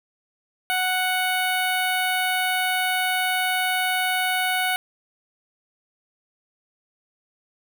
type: tone with notch filter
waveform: 10% pulse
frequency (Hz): 740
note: F#5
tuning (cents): 0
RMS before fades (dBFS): -23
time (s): 0.7-4.76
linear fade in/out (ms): 0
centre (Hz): 5300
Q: 0.92
effects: none